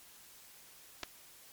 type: clicks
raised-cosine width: 0.2 ms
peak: -21 dBFS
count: 2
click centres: 1.032 / 1.035 s
effects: white hiss -57 dBFS RMS until 1.52 s + MP3 96 kbps